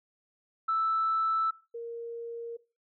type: tone pair in turn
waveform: sine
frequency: 1318.5 / 466.2 Hz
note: E6 / A#4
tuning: 0 / 0 cents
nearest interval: octave + tritone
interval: 1800 cents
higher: first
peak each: -24 / -35 dBFS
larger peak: first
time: 0.68-1.51 / 1.74-2.57 s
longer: neither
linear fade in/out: 10 ms
effects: noise-tail reverb RT60 0.3 s tail -19 dB re dry + tanh soft clip ceiling -20 dBFS